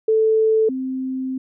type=tone pair in turn; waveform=sine; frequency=440 / 260.9 Hz; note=A4 / C4; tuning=0 / -5 cents; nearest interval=major sixth; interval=905 cents; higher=first; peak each=-13 / -22 dBFS; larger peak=first; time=0.08-0.69 / 0.69-1.38 s; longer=second; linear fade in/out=5 ms; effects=none